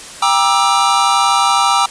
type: chord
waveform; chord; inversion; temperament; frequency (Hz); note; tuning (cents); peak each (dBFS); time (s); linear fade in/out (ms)
square; E half-diminished seventh; first; just; 791.1 / 949.3 / 1186.7 / 1318.5; G5 / Bb5 / D6 / E6; +16 / +31 / +18 / 0; -17 / -17 / -17 / -17; 0.22-1.86; 5
effects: white hiss -32 dBFS RMS until 1.9 s + resampled to 22050 Hz